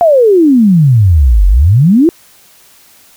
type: exponential two-way sweep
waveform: sine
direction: down then up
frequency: 715 to 44.24 to 358.1 Hz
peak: -3 dBFS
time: 0.01-2.09 s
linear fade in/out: 0 ms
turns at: 1.47 s
effects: white hiss -43 dBFS RMS until 3.16 s